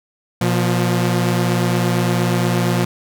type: tone pair together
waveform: sawtooth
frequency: 120.25 / 176.1 Hz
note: B2 / F3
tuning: -46 / +15 cents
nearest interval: perfect fifth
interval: 661 cents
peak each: -14 dBFS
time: 0.41-2.85 s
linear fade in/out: 5 ms
effects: none